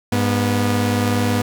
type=tone pair together; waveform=sawtooth; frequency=101.8 / 243.8 Hz; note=G#2 / B3; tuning=-34 / -22 cents; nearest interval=octave + minor third; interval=1512 cents; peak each=-15 dBFS; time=0.12-1.42 s; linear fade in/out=5 ms; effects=none